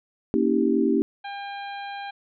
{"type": "chord", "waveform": "sine", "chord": "A# diminished seventh", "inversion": "none", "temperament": "equal with one note detuned", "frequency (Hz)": [233.1, 277.2, 321.9, 392], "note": ["A#3", "C#4", "E4", "G4"], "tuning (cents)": [0, 0, -41, 0], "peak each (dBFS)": -24, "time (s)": [0.34, 1.02], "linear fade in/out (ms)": 0}
{"type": "harmonic tone", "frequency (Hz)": 802, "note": "G5", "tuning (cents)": 39, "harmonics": [1, 2, 3, 4, 5], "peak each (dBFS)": [-33, -39, -43, -45, -47], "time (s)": [1.24, 2.11], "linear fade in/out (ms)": 10}
{"effects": []}